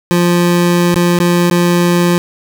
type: tone with dropouts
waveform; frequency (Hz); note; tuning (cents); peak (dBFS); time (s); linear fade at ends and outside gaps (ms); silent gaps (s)
25% pulse; 174.61; F3; 0; -5; 0.11-2.18; 0; 0.942-0.959 / 1.188-1.201 / 1.5-1.511
effects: none